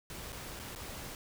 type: noise with dropouts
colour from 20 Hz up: pink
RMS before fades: -44 dBFS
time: 0.1-1.15 s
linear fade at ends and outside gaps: 1 ms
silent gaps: 0.322-0.327 / 0.593-0.597 / 0.751-0.759 s
effects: none